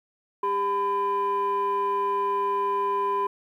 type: tone pair together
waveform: sine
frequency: 399.2 / 1006 Hz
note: G4 / B5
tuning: +32 / +32 cents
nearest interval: octave + major third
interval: 1600 cents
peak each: -26 / -22 dBFS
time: 0.43-3.27 s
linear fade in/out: 5 ms
effects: tanh soft clip ceiling -19 dBFS + 10-bit